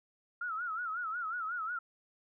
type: tone with vibrato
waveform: sine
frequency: 1364 Hz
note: F6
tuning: 41 cents flat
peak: -34 dBFS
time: 0.41-1.79 s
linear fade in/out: 5 ms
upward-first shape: sine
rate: 5.5 Hz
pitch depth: 130 cents each way
effects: none